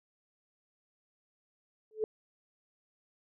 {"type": "tone with exponential growth", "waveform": "sine", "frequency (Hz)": 433.7, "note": "A4", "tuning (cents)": -25, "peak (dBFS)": -24, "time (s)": [1.91, 2.04], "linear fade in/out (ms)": 1, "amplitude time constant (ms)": 27, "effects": []}